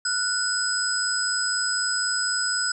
sine tone cluster, 1370 / 1474 / 5030 / 7900 Hz, F6 / F#6 / D#8 / B8, -34 / -7 / +18 / 0 cents, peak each -35 / -27 / -26 / -28 dBFS, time 0.05-2.72 s, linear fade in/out 5 ms, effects none

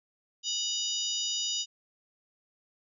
harmonic tone with a mistuned harmonic, 979 Hz, B5, 15 cents flat, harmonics 3 / 4 / 5 / 6 / 7, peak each -34 / -35 / -36 / -37 / -37 dBFS, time 0.43-1.66 s, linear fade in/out 50 ms, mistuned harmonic 4, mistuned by -88 cents, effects none

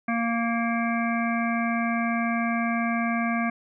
harmonic tone with a mistuned harmonic, 231.8 Hz, A#3, 10 cents flat, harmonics 1 / 3 / 5 / 7 / 9 / 10, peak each -25 / -30 / -32 / -33 / -35 / -35 dBFS, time 0.08-3.5 s, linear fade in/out 5 ms, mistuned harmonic 9, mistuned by +32 cents, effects none

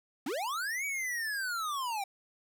square linear two-way sweep, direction up then down, 228.2 to 2289 to 763 Hz, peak -33 dBFS, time 0.26-2.04 s, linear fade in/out 5 ms, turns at 0.85 s, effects none

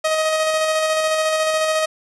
sawtooth tone with tremolo, 629 Hz, D#5, 19 cents sharp, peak -12 dBFS, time 0.04-1.86 s, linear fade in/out 10 ms, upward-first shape square, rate 14 Hz, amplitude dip 25%, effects resampled to 24000 Hz + 9-bit

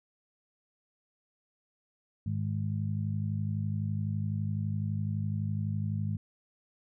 harmonic tone, 51.91 Hz, G#1, in tune, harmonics 2 / 3 / 4, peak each -31 / -35 / -37 dBFS, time 2.26-6.17 s, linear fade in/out 5 ms, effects none

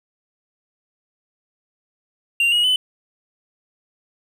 triangle tone with pitch steps, 2775 / 2893 / 3016 Hz, F7 / F#7 / F#7, -12 / -40 / +32 cents, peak -13 dBFS, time 2.4-2.76 s, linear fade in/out 2 ms, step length 120 ms, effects none

